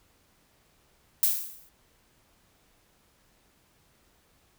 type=noise with exponential decay; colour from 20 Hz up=violet; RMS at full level=-20 dBFS; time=1.23-1.69 s; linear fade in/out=1 ms; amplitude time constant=100 ms; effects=pink hiss -65 dBFS RMS until 4.58 s